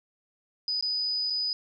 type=tone with dropouts; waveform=sine; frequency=4978 Hz; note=D#8; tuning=in tune; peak=-26 dBFS; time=0.68-1.53 s; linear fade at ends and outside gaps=1 ms; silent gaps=0.81-0.825 / 1.3-1.304 s; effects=none